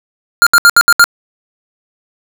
square tone bursts, 1404 Hz, F6, 9 cents sharp, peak -3 dBFS, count 6, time 0.42-1.041 s, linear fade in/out 0 ms, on 46 ms, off 69 ms, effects 7-bit

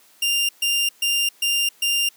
sawtooth tone bursts, 2794 Hz, F7, in tune, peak -15 dBFS, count 5, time 0.22-2.09 s, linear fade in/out 5 ms, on 270 ms, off 130 ms, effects white hiss -54 dBFS RMS until 2.16 s + high-pass 200 Hz 12 dB/octave

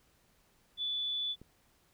sine tone, 3467 Hz, A7, 26 cents flat, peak -32 dBFS, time 0.77-1.36 s, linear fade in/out 50 ms
click, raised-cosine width 3 ms, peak -38 dBFS, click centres 1.416 s
effects pink hiss -69 dBFS RMS until 1.93 s

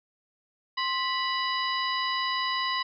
harmonic tone with a mistuned harmonic, 985 Hz, B5, 5 cents flat, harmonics 1 / 2 / 3 / 4 / 5, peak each -29 / -32 / -34 / -35 / -36 dBFS, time 0.77-2.83 s, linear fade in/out 10 ms, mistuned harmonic 1, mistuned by +110 cents, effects none

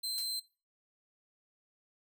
sawtooth tone, 4108 Hz, C8, 33 cents flat, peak -32 dBFS, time 0.03-0.4 s, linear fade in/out 10 ms
blue noise with exponential decay, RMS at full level -39 dBFS, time 0.18-0.33 s, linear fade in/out 0 ms, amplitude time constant 31 ms
effects noise-tail reverb RT60 0.3 s tail -18 dB re dry

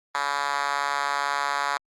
5% pulse tone with high-pass filter, 142.1 Hz, C#3, 43 cents sharp, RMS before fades -26 dBFS, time 0.15-1.77 s, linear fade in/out 0 ms, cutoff 960 Hz, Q 1.7, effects low-pass 7000 Hz 12 dB/octave + Opus 24 kbps

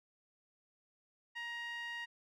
sawtooth tone with band-pass filter, 942 Hz, A#5, 18 cents sharp, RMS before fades -43 dBFS, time 1.35-2.06 s, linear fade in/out 20 ms, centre 2200 Hz, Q 6.9, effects none

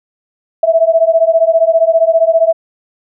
sine beating tone pair, 649 / 664 Hz, E5 / E5, -27 / +12 cents, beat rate 15 Hz, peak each -10 dBFS, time 0.63-2.53 s, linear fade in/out 5 ms, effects none

